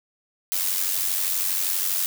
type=noise with amplitude modulation; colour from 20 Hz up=blue; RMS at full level=-22 dBFS; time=0.52-2.06 s; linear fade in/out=0 ms; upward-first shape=sine; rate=92.5 Hz; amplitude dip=55%; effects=none